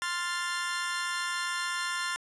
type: chord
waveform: sawtooth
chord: F major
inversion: second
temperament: equal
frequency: 1046.5 / 1396.9 / 1760 Hz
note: C6 / F6 / A6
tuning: 0 / 0 / 0 cents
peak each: -31 dBFS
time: 0.02-2.16 s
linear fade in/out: 0 ms
effects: resampled to 24000 Hz + 10-bit

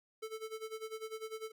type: tone with tremolo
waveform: square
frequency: 440 Hz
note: A4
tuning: in tune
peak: -39 dBFS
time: 0.22-1.52 s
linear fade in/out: 10 ms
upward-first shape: sine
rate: 10 Hz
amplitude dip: 85%
effects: none

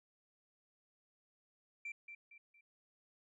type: tone with echo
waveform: sine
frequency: 2349 Hz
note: D7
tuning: in tune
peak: -40 dBFS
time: 1.85-1.92 s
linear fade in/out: 5 ms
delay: 230 ms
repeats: 3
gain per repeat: -8 dB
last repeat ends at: 2.61 s
effects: tanh soft clip ceiling -39 dBFS

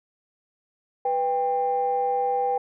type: tone pair together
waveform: sine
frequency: 493.9 / 793.9 Hz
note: B4 / G5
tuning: 0 / +22 cents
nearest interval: minor sixth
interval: 822 cents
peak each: -25 / -22 dBFS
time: 1.05-2.58 s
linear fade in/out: 5 ms
effects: tanh soft clip ceiling -14 dBFS

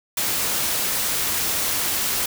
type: noise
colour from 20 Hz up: white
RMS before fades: -23 dBFS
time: 0.17-2.26 s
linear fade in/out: 5 ms
effects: none

